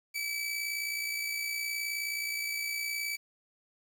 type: tone with amplitude modulation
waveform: sawtooth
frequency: 2300 Hz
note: D7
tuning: 37 cents flat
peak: -27 dBFS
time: 0.14-3.17 s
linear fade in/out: 20 ms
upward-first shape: sine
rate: 59.2 Hz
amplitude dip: 45%
effects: 9-bit